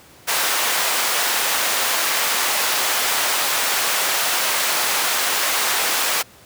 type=high-pass noise; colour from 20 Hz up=pink; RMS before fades=-20 dBFS; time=0.27-6.23 s; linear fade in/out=20 ms; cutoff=800 Hz; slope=12 dB/octave; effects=pink hiss -47 dBFS RMS until 6.45 s + high-pass 80 Hz 12 dB/octave